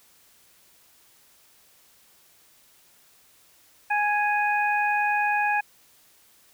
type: harmonic tone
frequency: 830.6 Hz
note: G#5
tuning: in tune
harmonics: 1 / 2 / 3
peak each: -23 / -26 / -28 dBFS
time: 3.9-5.61 s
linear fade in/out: 10 ms
effects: white hiss -58 dBFS RMS until 6.53 s